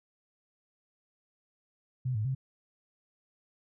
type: tone with pitch steps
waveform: sine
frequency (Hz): 127.5 / 107 / 132.4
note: C3 / A2 / C3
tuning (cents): -44 / -48 / +21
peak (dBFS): -28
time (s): 2.05-2.35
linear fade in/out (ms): 10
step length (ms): 100
effects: none